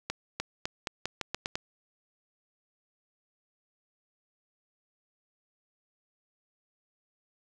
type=accelerating click train; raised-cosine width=0.2 ms; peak=-14 dBFS; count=9; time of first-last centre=0.1-1.555 s; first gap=300 ms; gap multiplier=0.85; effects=none